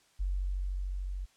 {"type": "tone with level ramp", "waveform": "sine", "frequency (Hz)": 46.76, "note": "F#1", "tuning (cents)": 19, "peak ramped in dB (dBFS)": [-28, -34], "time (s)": [0.19, 1.26], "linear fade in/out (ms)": 20, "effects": ["white hiss -66 dBFS RMS until 1.36 s", "low-pass 8000 Hz 12 dB/octave"]}